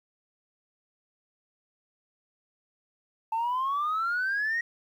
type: exponential sweep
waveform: sine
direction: up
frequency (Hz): 880 to 1900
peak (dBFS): -24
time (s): 3.32-4.61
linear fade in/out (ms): 5
effects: tanh soft clip ceiling -23 dBFS + 10-bit